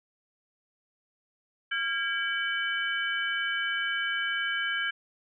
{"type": "tone cluster", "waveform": "sine", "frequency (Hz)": [1384, 1628, 2286, 3017], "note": ["F6", "G#6", "D7", "F#7"], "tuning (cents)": [-16, -35, -47, 33], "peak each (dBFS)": [-36, -29, -36, -34], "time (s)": [1.71, 4.91], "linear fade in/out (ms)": 10, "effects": []}